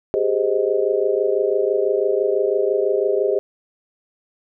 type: chord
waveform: sine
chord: Ab major seventh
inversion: third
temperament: just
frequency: 389.3 / 415.3 / 519.1 / 623 Hz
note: G4 / Ab4 / C5 / Eb5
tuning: -12 / 0 / -14 / +2 cents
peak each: -21 / -20 / -23 / -24 dBFS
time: 0.14-3.39 s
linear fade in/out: 0 ms
effects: none